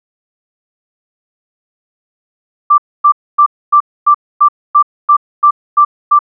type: tone bursts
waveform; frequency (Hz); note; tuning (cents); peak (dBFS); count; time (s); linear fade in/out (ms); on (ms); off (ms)
sine; 1174.7; D6; 0; -3; 11; 2.7-6.191; 10; 81; 260
effects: none